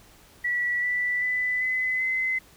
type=tone with pitch steps; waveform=sine; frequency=1946 / 1970.9 / 1996.1 / 2022 / 2047 Hz; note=B6 / B6 / B6 / B6 / C7; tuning=-26 / -4 / +18 / +40 / -38 cents; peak=-23 dBFS; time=0.44-2.39 s; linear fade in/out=10 ms; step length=390 ms; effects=pink hiss -54 dBFS RMS until 2.56 s